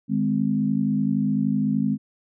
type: tone cluster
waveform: sine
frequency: 154.2 / 207.5 / 257.9 Hz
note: D#3 / G#3 / C4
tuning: -15 / -1 / -25 cents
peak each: -27 / -22 / -24 dBFS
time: 0.08-1.98 s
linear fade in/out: 50 ms
effects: none